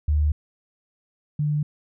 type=tone pair in turn; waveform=sine; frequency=75 / 148.96 Hz; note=D2 / D3; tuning=+37 / +25 cents; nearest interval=octave; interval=1188 cents; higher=second; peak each=-17 / -20 dBFS; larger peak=first; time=0.08-0.32 / 1.39-1.63 s; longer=neither; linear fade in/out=5 ms; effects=none